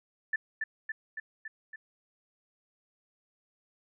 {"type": "tone with echo", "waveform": "sine", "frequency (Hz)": 1760, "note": "A6", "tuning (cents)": 0, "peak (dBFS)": -26, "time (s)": [0.33, 0.36], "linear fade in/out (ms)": 5, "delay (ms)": 280, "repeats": 5, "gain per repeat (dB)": -3, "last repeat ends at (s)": 1.76, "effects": []}